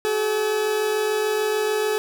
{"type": "tone pair together", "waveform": "40% pulse", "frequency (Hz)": [381.8, 428.6], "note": ["G4", "A4"], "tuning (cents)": [-46, -45], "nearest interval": "major second", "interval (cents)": 201, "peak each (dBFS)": [-28, -20], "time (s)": [0.05, 1.98], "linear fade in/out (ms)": 0, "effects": []}